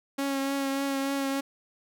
sawtooth tone with vibrato, 274.6 Hz, C#4, 16 cents flat, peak -23 dBFS, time 0.18-1.41 s, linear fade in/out 10 ms, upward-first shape triangle, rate 3.4 Hz, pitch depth 23 cents each way, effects none

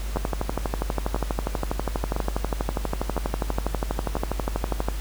two click trains, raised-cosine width 1 ms, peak -12 / -10 dBFS, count 5 / 59, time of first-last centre 0.16-4.168 / 0.17-4.885 s, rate 0.998 / 12.3 Hz, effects added 50 Hz sine -27 dBFS peak until 5 s + pink hiss -40 dBFS RMS until 5 s

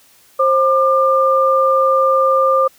sine tone pair together, 530.6 / 1197 Hz, C5 / D6, +24 / +33 cents, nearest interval octave + major second, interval 1409 cents, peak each -13 dBFS, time 0.39-2.68 s, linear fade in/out 10 ms, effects white hiss -50 dBFS RMS until 2.78 s

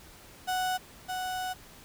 35% pulse tone pair in turn, 740 / 740 Hz, F#5 / F#5, 0 / 0 cents, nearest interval unison, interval 0 cents, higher neither, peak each -26 / -30 dBFS, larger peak first, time 0.47-0.78 / 1.08-1.54 s, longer second, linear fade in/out 20 ms, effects pink hiss -52 dBFS RMS until 1.84 s

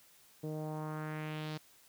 sawtooth tone with low-pass filter sweep, 154.3 Hz, D#3, 14 cents flat, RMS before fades -40 dBFS, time 0.43-1.58 s, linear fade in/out 10 ms, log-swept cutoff 460 to 4700 Hz, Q 2.1, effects white hiss -63 dBFS RMS until 1.88 s

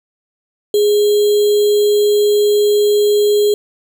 sine tone with sample-and-hold, 415.3 Hz, G#4, in tune, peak -9 dBFS, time 0.74-3.54 s, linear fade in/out 2 ms, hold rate 3675 Hz, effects none

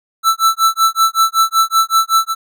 square tone with tremolo, 1325 Hz, E6, 9 cents sharp, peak -8 dBFS, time 0.23-2.35 s, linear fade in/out 50 ms, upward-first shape sine, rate 5.3 Hz, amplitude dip 100%, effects none

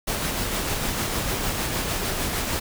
pink noise with tremolo, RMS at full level -25 dBFS, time 0.07-2.6 s, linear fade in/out 10 ms, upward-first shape sine, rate 6.6 Hz, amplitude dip 30%, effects none

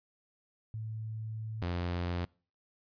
sine / sawtooth tone pair in turn, 110 / 87.69 Hz, A2 / F2, 0 / +8 cents, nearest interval major third, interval 392 cents, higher first, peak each -36 / -28 dBFS, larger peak second, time 0.74-1.62 / 1.62-2.25 s, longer first, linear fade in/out 0 ms, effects noise-tail reverb RT60 0.4 s tail -25 dB re dry + resampled to 11025 Hz

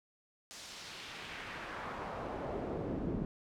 brown noise with band-pass filter sweep, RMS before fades -41 dBFS, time 0.51-3.25 s, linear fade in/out 0 ms, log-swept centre 6400 to 250 Hz, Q 1.2, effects none

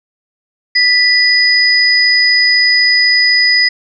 sine tone pair together, 1975.5 / 4978 Hz, B6 / D#8, 0 / 0 cents, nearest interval octave + major third, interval 1600 cents, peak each -10 dBFS, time 0.75-3.69 s, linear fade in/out 10 ms, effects none

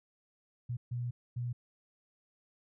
sine tone bursts at uneven times, 121.4 Hz, B2, 29 cents flat, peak -33 dBFS, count 3, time 0.69-0.77 / 0.91-1.11 / 1.36-1.53 s, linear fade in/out 10 ms, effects none

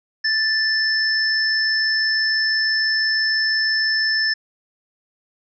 sine tone pair together, 1760 / 5274 Hz, A6 / E8, 0 / 0 cents, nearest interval octave + perfect fifth, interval 1900 cents, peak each -19 / -20 dBFS, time 0.24-4.34 s, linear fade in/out 10 ms, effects none

